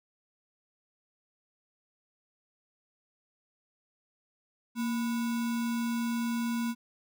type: tone with sample-and-hold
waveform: sine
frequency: 233.1 Hz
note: A#3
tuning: in tune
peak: -28 dBFS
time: 4.75-6.75 s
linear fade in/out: 50 ms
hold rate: 1225 Hz
effects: none